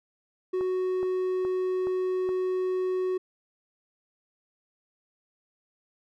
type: tone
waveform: triangle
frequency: 370 Hz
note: F#4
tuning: in tune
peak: -23 dBFS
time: 0.53-3.18 s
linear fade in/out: 10 ms
type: click train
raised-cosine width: 1 ms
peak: -26 dBFS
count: 5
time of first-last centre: 0.61-2.291 s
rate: 2.38 Hz
effects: none